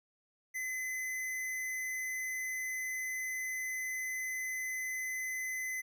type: tone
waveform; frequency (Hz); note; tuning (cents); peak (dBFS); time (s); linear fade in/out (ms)
square; 2031; B6; +48; -36; 0.54-5.82; 20
effects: none